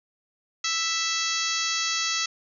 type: harmonic tone with a mistuned harmonic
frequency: 659.3 Hz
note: E5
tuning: in tune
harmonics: 2 / 3 / 4 / 5 / 6 / 7 / 8 / 9 / 10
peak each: -33 / -33 / -33 / -33 / -33 / -33 / -33 / -33 / -33 dBFS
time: 0.64-2.26 s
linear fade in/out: 5 ms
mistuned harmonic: 7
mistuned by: -41 cents
effects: none